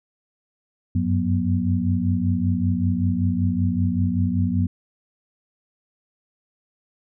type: tone cluster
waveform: sine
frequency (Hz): 91.6 / 96.8 / 182.3 / 242.2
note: F#2 / G2 / F#3 / B3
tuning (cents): -17 / -21 / -25 / -34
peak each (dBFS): -24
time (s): 0.95-4.67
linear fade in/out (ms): 5
effects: none